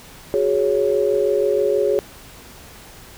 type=chord; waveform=sine; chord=F# suspended second; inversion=none; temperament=just; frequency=370 / 416.2 / 555 Hz; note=F#4 / G#4 / C#5; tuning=0 / +4 / +2 cents; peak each=-22 / -18 / -20 dBFS; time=0.34-1.99 s; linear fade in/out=0 ms; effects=pink hiss -42 dBFS RMS until 3.17 s